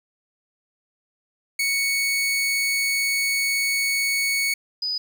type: tone pair in turn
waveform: sawtooth / sine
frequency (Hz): 2221 / 4972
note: C#7 / D#8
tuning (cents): +3 / -2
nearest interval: octave + major second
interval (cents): 1395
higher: second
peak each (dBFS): -17 / -23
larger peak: first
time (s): 1.59-4.54 / 4.82-4.98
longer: first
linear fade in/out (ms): 5
effects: 9-bit